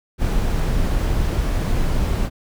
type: noise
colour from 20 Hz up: brown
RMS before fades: -19 dBFS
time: 0.18-2.3 s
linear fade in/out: 50 ms
effects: none